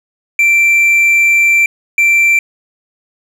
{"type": "tone bursts at uneven times", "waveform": "triangle", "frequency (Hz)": 2349, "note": "D7", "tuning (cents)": 0, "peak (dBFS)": -5, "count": 2, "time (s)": [[0.39, 1.66], [1.98, 2.39]], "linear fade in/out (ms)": 2, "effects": []}